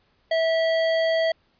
square tone, 652 Hz, E5, 19 cents flat, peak -20 dBFS, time 0.31-1.32 s, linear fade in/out 5 ms, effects pink hiss -65 dBFS RMS until 1.59 s + resampled to 11025 Hz

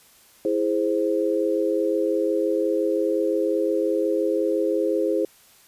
sine chord, E augmented, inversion none, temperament equal, 329.6 / 415.3 / 523.3 Hz, E4 / G#4 / B#4, 0 / 0 / 0 cents, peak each -24 dBFS, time 0.45-5.25 s, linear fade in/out 2 ms, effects white hiss -54 dBFS RMS until 5.67 s + resampled to 32000 Hz

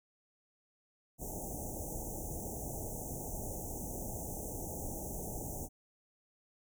pink band-stop noise, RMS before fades -41 dBFS, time 1.18-5.69 s, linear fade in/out 50 ms, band 860 to 6000 Hz, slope 96 dB/octave, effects none

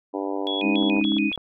harmonic tone, 98.1 Hz, G2, 2 cents sharp, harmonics 3 / 4 / 5 / 6 / 7 / 8 / 9 / 10, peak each -29 / -31 / -33 / -35 / -36 / -37 / -38 / -39 dBFS, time 0.13-1.01 s, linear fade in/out 20 ms
sine tone with vibrato, 2890 Hz, F#7, 41 cents flat, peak -26 dBFS, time 0.47-1.36 s, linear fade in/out 0 ms, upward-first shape square, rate 3.5 Hz, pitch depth 260 cents each way
sine chord, Ab suspended fourth, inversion none, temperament equal, 207.7 / 277.2 / 311.1 Hz, Ab3 / Db4 / Eb4, 0 / 0 / 0 cents, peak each -24 / -25 / -23 dBFS, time 0.61-1.32 s, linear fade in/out 50 ms
clicks, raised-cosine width 1 ms, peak -25 dBFS, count 8, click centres 0.826 / 0.967 / 1.013 / 1.05 / 1.12 / 1.167 / 1.317 / 1.377 s
effects none

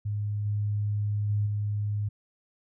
sine tone with level steps, 103.83 Hz, G#2, in tune, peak -27 / -25 / -23 / -26 dBFS, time 0.05-2.09 s, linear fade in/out 10 ms, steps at 0.45 / 1.29 / 1.46 s, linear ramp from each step 10 ms, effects none

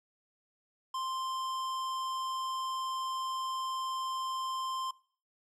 sine tone with hard clipping, 1046.5 Hz, C6, in tune, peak -35 dBFS, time 0.94-4.91 s, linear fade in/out 5 ms, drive 14 dB, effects noise-tail reverb RT60 0.5 s tail -21 dB re dry

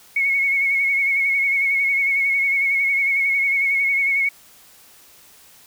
sine tone with vibrato, 2200 Hz, C#7, 14 cents flat, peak -16 dBFS, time 0.16-4.29 s, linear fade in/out 5 ms, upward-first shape sine, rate 11 Hz, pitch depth 36 cents each way, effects white hiss -49 dBFS RMS until 5.66 s

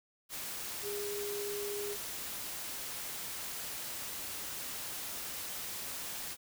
sine tone in noise, 409.1 Hz, G#4, 26 cents flat, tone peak -37 dBFS, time 0.82-1.97 s, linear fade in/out 50 ms, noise white, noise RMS -41 dBFS, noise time 0.29-6.37 s, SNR +1 dB, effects none

